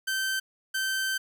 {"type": "tone pair in turn", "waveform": "sawtooth", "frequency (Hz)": [1549, 1549], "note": ["G6", "G6"], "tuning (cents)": [-21, -21], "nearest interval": "unison", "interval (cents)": 0, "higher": "neither", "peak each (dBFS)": -23, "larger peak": "neither", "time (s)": [[0.07, 0.4], [0.74, 1.18]], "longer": "second", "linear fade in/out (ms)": 10, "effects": []}